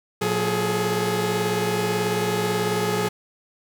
sawtooth tone cluster, 115 / 179.1 / 418 / 436.3 Hz, A#2 / F3 / G#4 / A4, -23 / +44 / +11 / -15 cents, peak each -26 / -23 / -20 / -26 dBFS, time 0.21-3.09 s, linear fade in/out 10 ms, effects none

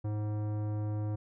sine tone with tanh clipping, 105.6 Hz, G#2, 29 cents sharp, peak -33 dBFS, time 0.04-1.16 s, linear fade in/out 10 ms, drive 16 dB, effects none

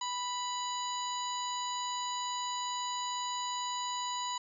harmonic tone with a mistuned harmonic, 987.8 Hz, B5, in tune, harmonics 1 / 2 / 3 / 4 / 5 / 7, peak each -35 / -48 / -44 / -42 / -47 / -42 dBFS, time 0.01-4.38 s, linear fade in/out 5 ms, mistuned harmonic 5, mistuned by -37 cents, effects none

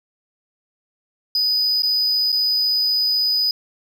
triangle tone with dropouts, 4978 Hz, D#8, in tune, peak -15 dBFS, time 1.35-3.51 s, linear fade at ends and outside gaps 2 ms, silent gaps 1.822-1.832 / 2.32-2.326 s, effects none

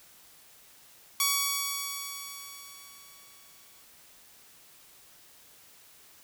5% pulse tone with exponential decay, 1127 Hz, C#6, 28 cents sharp, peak -11 dBFS, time 1.2-3.83 s, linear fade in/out 2 ms, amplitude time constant 570 ms, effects white hiss -56 dBFS RMS until 6.23 s

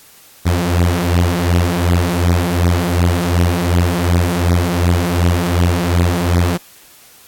sawtooth beating tone pair, 85.9 / 88.6 Hz, F2 / F2, -28 / +25 cents, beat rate 2.7 Hz, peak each -11 dBFS, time 0.45-6.58 s, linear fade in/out 20 ms, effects white hiss -44 dBFS RMS until 7.27 s + AAC 64 kbps

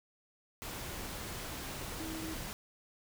sine tone in noise, 320.3 Hz, E4, 50 cents flat, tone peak -41 dBFS, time 2-2.34 s, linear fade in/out 0 ms, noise pink, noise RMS -42 dBFS, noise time 0.62-2.53 s, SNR -2 dB, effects none

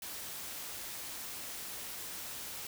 white noise, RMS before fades -43 dBFS, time 0.02-2.67 s, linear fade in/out 2 ms, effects none

